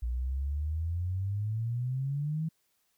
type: exponential sweep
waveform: sine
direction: up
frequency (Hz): 58.27 to 162.9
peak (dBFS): -29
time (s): 0.02-2.49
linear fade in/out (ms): 10
effects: white hiss -74 dBFS RMS until 2.97 s